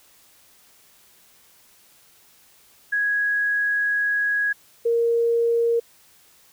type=tone pair in turn; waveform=sine; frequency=1661.2 / 466.2 Hz; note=G#6 / A#4; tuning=0 / 0 cents; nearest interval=octave + minor seventh; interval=2200 cents; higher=first; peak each=-19 / -17 dBFS; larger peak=second; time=2.92-4.53 / 4.85-5.8 s; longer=first; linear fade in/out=10 ms; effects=white hiss -55 dBFS RMS until 6.52 s